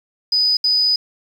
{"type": "tone bursts at uneven times", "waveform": "sine", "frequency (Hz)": 4978, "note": "D#8", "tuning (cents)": 0, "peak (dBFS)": -13, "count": 2, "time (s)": [[0.32, 0.57], [0.64, 0.96]], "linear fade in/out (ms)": 5, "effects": ["7-bit"]}